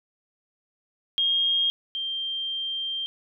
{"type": "tone pair in turn", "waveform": "sine", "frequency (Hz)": [3237, 3170], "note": ["G#7", "G7"], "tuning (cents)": [-45, 19], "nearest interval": "unison", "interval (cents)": 36, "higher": "first", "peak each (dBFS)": [-20, -27], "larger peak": "first", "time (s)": [[1.18, 1.7], [1.95, 3.06]], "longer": "second", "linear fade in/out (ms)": 0, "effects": []}